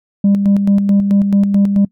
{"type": "tone with tremolo", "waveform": "sine", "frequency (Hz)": 199.8, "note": "G3", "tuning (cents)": 33, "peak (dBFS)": -5, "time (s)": [0.24, 1.85], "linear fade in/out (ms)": 5, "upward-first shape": "square", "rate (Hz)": 4.6, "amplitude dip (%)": 55, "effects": ["noise-tail reverb RT60 0.1 s tail -23 dB re dry", "tanh soft clip ceiling -6 dBFS"]}